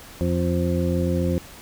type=harmonic tone; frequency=87.31 Hz; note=F2; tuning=in tune; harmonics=1 / 2 / 3 / 4 / 6; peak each=-24 / -24 / -28 / -28 / -28 dBFS; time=0.21-1.38 s; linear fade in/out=0 ms; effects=pink hiss -43 dBFS RMS until 1.61 s